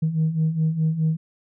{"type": "beating tone pair", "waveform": "sine", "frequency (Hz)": [155.56, 160.36], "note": ["D#3", "E3"], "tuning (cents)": [0, -47], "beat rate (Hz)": 4.8, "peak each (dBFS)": [-24, -19], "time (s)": [0.02, 1.17], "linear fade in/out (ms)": 10, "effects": ["tanh soft clip ceiling -14 dBFS"]}